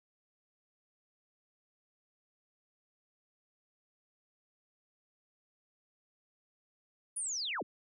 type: linear sweep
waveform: sine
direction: down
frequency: 10000 to 87 Hz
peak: -34 dBFS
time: 7.16-7.63 s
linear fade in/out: 10 ms
effects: none